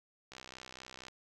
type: click train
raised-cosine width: 0.2 ms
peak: -30 dBFS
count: 50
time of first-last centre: 0.32-1.083 s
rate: 64.2 Hz
effects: none